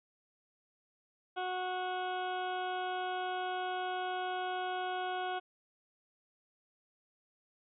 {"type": "harmonic tone", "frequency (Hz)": 367.1, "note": "F#4", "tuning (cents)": -14, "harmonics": [1, 2, 3, 4, 6, 7, 8, 9, 10], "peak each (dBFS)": [-41, -36, -45, -42, -54, -53, -52, -49, -61], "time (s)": [1.36, 5.4], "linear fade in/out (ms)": 20, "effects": []}